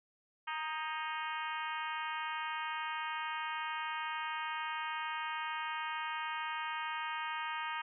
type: harmonic tone with a mistuned harmonic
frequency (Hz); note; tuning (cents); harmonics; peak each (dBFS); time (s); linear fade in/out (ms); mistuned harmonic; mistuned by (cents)
311.1; D#4; 0; 3 / 4 / 5 / 6 / 7 / 8 / 9 / 10; -40 / -42 / -44 / -46 / -47 / -48 / -49 / -50; 0.47-7.82; 10; 5; +39
effects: none